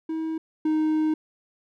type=tone pair in turn; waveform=triangle; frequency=320.2 / 311.1 Hz; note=D#4 / D#4; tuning=+50 / 0 cents; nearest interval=unison; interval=50 cents; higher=first; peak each=-24 / -18 dBFS; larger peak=second; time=0.09-0.38 / 0.65-1.14 s; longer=second; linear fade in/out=5 ms; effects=none